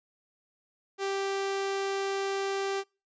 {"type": "tone", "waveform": "sawtooth", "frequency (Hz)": 392, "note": "G4", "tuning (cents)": 0, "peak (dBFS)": -25, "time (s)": [0.98, 2.84], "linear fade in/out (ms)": 50, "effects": ["noise-tail reverb RT60 0.3 s tail -25 dB re dry", "resampled to 16000 Hz"]}